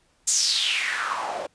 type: noise with band-pass filter sweep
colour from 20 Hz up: white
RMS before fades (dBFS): -25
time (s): 0.27-1.47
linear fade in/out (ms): 10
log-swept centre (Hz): 7500 to 520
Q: 4.9
effects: pink hiss -64 dBFS RMS until 1.54 s + resampled to 22050 Hz